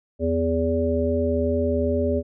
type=harmonic tone with a mistuned harmonic; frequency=82.3 Hz; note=E2; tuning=2 cents flat; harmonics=1 / 3 / 5 / 7; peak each=-25 / -25 / -25 / -25 dBFS; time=0.19-2.23 s; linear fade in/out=50 ms; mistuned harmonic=3; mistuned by=+17 cents; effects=none